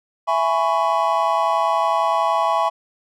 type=chord; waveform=triangle; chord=C# minor seventh; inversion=first; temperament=just; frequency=665.2 / 831.5 / 997.9 / 1108.7 Hz; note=E5 / G#5 / B5 / C#6; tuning=+16 / +2 / +18 / 0 cents; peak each=-20 dBFS; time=0.27-2.7 s; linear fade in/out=20 ms; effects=none